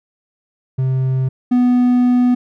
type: tone pair in turn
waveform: triangle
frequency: 130.9 / 247.1 Hz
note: C3 / B3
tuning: +1 / +1 cents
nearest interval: major seventh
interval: 1100 cents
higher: second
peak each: -12 / -8 dBFS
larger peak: second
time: 0.78-1.29 / 1.51-2.35 s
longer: second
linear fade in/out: 10 ms
effects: none